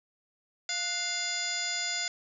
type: harmonic tone with a mistuned harmonic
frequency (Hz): 698.5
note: F5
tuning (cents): 0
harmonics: 1 / 2 / 3 / 4 / 5 / 6 / 7 / 8 / 9 / 10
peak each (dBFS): -43 / -40 / -36 / -45 / -38 / -43 / -35 / -47 / -47 / -36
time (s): 0.69-2.08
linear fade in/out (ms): 2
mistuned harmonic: 2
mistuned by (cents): +87
effects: none